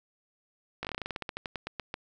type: slowing click train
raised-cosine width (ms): 0.3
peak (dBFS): -18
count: 19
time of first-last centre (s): 0.83-1.941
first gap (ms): 18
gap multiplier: 1.13
effects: none